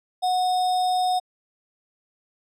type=tone with sample-and-hold; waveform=sine; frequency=733 Hz; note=F#5; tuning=16 cents flat; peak=-19 dBFS; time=0.22-1.2 s; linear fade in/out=20 ms; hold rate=4410 Hz; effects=low-pass 8000 Hz 12 dB/octave